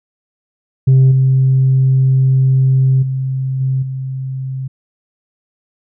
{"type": "tone with level steps", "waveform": "sine", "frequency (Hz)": 132.1, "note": "C3", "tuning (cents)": 17, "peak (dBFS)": [-3, -7, -15, -12, -19], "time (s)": [0.87, 4.68], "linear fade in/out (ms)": 10, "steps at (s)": [1.11, 3.02, 3.6, 3.82], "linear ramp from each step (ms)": 10, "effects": ["tanh soft clip ceiling -4 dBFS"]}